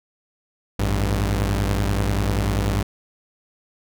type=tone pair together; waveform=sawtooth; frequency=54.75 / 99.2 Hz; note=A1 / G2; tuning=-8 / +21 cents; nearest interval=minor seventh; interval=1029 cents; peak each=-18 dBFS; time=0.79-2.83 s; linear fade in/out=5 ms; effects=none